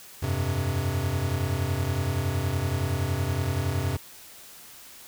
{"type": "chord", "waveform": "square", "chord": "F suspended second", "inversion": "none", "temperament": "equal", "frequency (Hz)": [87.31, 98, 130.81], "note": ["F2", "G2", "C3"], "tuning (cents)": [0, 0, 0], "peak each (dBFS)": -30, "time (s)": [0.22, 3.97], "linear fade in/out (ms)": 10, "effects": ["white hiss -47 dBFS RMS until 5.07 s"]}